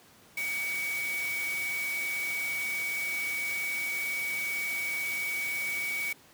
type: tone in noise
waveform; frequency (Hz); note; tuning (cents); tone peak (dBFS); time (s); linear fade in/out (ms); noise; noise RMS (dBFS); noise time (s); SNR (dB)
sine; 2259; C#7; +32; -30; 0.37-6.13; 5; white; -40; 0.37-6.13; +7
effects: pink hiss -57 dBFS RMS until 6.33 s + high-pass 100 Hz 12 dB/octave